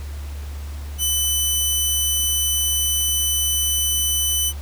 10% pulse tone, 3000 Hz, F#7, 23 cents sharp, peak -10 dBFS, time 0.98-4.53 s, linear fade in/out 50 ms, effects added 72 Hz sine -28 dBFS peak until 4.61 s + pink hiss -43 dBFS RMS until 4.61 s

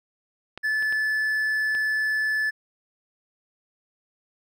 clicks, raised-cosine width 0.3 ms, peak -20 / -26 / -23 / -22 dBFS, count 4, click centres 0.576 / 0.825 / 0.925 / 1.75 s
triangle tone, 1736 Hz, A6, 24 cents flat, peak -20 dBFS, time 0.63-2.51 s, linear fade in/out 20 ms
effects none

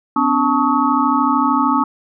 sine tone cluster, 253.1 / 286.3 / 878 / 1116 / 1271 Hz, B3 / D4 / A5 / C#6 / D#6, +43 / -44 / -4 / +11 / +36 cents, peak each -19 dBFS, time 0.16-1.84 s, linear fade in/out 5 ms, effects none

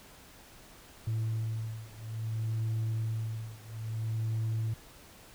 sine beating tone pair, 111.1 / 111.69 Hz, A2 / A2, +17 / +26 cents, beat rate 0.59 Hz, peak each -32 / -33 dBFS, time 1.07-4.74 s, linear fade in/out 5 ms, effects tanh soft clip ceiling -27 dBFS + pink hiss -54 dBFS RMS until 5.34 s

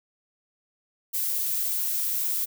violet noise, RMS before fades -27 dBFS, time 1.13-2.46 s, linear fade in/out 20 ms, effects none

